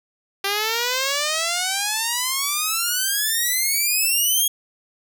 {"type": "exponential sweep", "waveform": "5% pulse", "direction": "up", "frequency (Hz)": [391.3, 3300], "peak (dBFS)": -9, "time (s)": [0.44, 4.48], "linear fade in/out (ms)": 5, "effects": []}